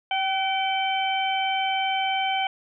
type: harmonic tone with a mistuned harmonic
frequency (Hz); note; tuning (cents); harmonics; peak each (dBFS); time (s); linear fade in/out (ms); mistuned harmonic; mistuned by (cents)
771; G5; -29; 1 / 2 / 3 / 4; -24 / -35 / -29 / -29; 0.11-2.47; 2; 2; -38
effects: none